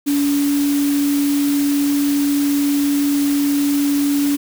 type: tone in noise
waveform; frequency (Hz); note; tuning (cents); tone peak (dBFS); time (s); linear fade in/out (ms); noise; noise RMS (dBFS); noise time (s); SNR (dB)
sine; 285.5; D4; -49; -14; 0.06-4.37; 20; white; -28; 0.06-4.37; +11
effects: none